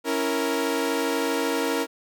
sawtooth chord, A# diminished, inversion first, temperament equal, 277.2 / 329.6 / 466.2 Hz, C#4 / E4 / A#4, 0 / 0 / 0 cents, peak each -24 / -25 / -22 dBFS, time 0.04-1.87 s, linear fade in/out 50 ms, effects none

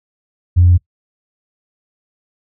sine tone, 88.4 Hz, F2, 22 cents sharp, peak -5 dBFS, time 0.56-0.78 s, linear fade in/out 20 ms, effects noise-tail reverb RT60 0.1 s tail -22 dB re dry + tanh soft clip ceiling -1 dBFS

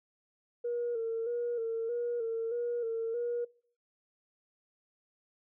sine tone with vibrato, 466.2 Hz, A#4, in tune, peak -30 dBFS, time 0.64-3.45 s, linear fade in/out 10 ms, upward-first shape square, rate 1.6 Hz, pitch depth 44 cents each way, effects noise-tail reverb RT60 0.5 s tail -23 dB re dry + tanh soft clip ceiling -26 dBFS

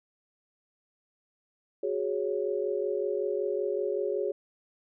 sine chord, F# suspended second, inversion none, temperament equal, 370 / 415.3 / 554.4 Hz, F#4 / G#4 / C#5, 0 / 0 / 0 cents, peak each -32 / -30 / -33 dBFS, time 1.83-4.32 s, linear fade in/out 5 ms, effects none

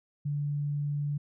sine tone, 145.3 Hz, D3, 18 cents flat, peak -28 dBFS, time 0.25-1.18 s, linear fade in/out 10 ms, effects none

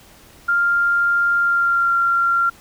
sine tone with pitch glide, 1396.9 to 1379.3 Hz, F6 to F6, 0 to -22 cents, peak -14 dBFS, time 0.48-2.5 s, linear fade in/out 10 ms, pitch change -22 cents, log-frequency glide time 1.37-1.94 s, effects pink hiss -47 dBFS RMS until 2.6 s

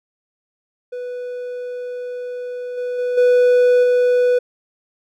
triangle tone with level steps, 493.9 Hz, B4, in tune, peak -23 / -19 / -16 / -8 / -10 dBFS, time 0.92-4.39 s, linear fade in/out 10 ms, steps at 2.77 / 2.98 / 3.17 / 3.83 s, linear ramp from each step 10 ms, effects none

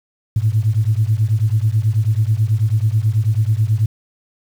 sine beating tone pair, 104.7 / 113.9 Hz, G#2 / A#2, +15 / -40 cents, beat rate 9.2 Hz, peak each -15 / -16 dBFS, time 0.36-3.86 s, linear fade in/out 5 ms, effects tanh soft clip ceiling -5 dBFS + 7-bit

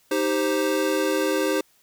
square chord, C minor, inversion first, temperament equal, 311.1 / 392 / 523.3 Hz, Eb4 / G4 / C5, 0 / 0 / 0 cents, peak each -26 dBFS, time 0.11-1.61 s, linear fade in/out 5 ms, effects white hiss -61 dBFS RMS until 1.82 s

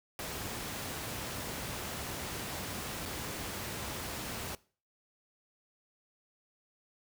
pink noise with dropouts, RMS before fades -39 dBFS, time 0.19-4.55 s, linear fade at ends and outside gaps 1 ms, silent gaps 3.054-3.058 s, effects noise-tail reverb RT60 0.4 s tail -21 dB re dry + high-pass 60 Hz 12 dB/octave

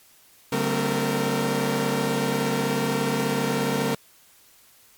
sawtooth tone cluster, 143.2 / 190.8 / 222.9 / 257.8 / 462.4 Hz, D3 / G3 / A3 / C4 / A#4, -43 / -47 / +23 / -26 / -14 cents, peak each -25 / -26 / -25 / -25 / -23 dBFS, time 0.52-3.95 s, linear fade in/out 5 ms, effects white hiss -55 dBFS RMS until 4.97 s + MP3 96 kbps

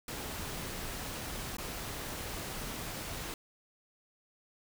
pink noise with dropouts, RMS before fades -40 dBFS, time 0.08-3.34 s, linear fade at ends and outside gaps 2 ms, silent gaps 1.569-1.583 s, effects none

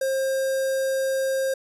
square tone with notch filter, 533 Hz, C5, 32 cents sharp, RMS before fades -24 dBFS, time 0.01-1.54 s, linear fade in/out 5 ms, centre 2800 Hz, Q 0.82, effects resampled to 32000 Hz

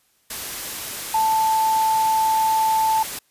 sine tone in noise, 880 Hz, A5, in tune, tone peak -16 dBFS, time 1.14-3.03 s, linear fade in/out 5 ms, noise white, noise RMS -30 dBFS, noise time 0.3-3.19 s, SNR +11 dB, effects white hiss -63 dBFS RMS until 3.3 s + resampled to 32000 Hz

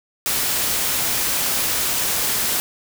white noise, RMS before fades -21 dBFS, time 0.26-2.6 s, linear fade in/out 0 ms, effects none

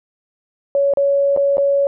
sine tone with dropouts, 560 Hz, C#5, 18 cents sharp, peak -12 dBFS, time 0.75-1.87 s, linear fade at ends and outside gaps 1 ms, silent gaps 0.937-0.972 / 1.364-1.373 / 1.571-1.581 s, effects none

